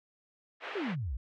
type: band-pass noise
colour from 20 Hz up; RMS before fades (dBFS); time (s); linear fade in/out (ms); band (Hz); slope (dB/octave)
white; -41; 0.6-0.96; 50; 400 to 2600; 24
type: exponential sweep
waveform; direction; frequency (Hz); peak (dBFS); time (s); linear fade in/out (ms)
sine; down; 440 to 52.3; -32; 0.75-1.17; 5
effects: none